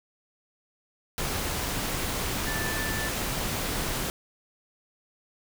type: tone in noise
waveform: sine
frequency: 1760 Hz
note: A6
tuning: in tune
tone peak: -33 dBFS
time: 2.47-3.09 s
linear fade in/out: 0 ms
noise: pink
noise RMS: -30 dBFS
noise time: 1.18-4.1 s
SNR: -6 dB
effects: none